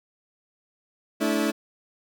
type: tone cluster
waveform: 30% pulse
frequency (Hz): 217.9 / 287.9 / 325.5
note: A3 / D4 / E4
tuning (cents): -17 / -34 / -22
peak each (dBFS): -24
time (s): 1.2-1.52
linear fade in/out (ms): 20
effects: none